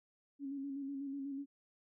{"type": "tone with vibrato", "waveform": "sine", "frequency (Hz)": 276.7, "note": "C#4", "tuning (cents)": -3, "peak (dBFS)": -39, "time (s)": [0.39, 1.46], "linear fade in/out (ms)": 50, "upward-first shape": "square", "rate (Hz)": 8.1, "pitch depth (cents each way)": 34, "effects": []}